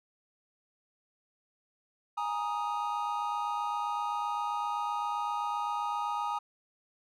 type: chord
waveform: triangle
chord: Ab suspended second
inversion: none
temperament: equal with one note detuned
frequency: 830.6 / 938.3 / 1244.5 Hz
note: Ab5 / Bb5 / Eb6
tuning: 0 / +11 / 0 cents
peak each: -33 dBFS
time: 2.17-6.39 s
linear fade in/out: 10 ms
effects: none